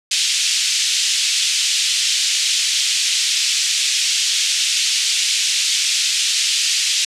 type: band-pass noise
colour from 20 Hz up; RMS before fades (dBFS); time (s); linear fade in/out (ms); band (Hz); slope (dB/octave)
pink; -18; 0.11-7.05; 5; 2800 to 7900; 24
effects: low-pass 12000 Hz 12 dB/octave